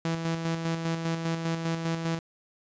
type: tone with tremolo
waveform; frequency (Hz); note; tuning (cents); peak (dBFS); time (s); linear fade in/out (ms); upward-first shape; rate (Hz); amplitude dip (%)
sawtooth; 164.81; E3; 0; -22; 0.05-2.19; 2; square; 5; 45
effects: resampled to 16000 Hz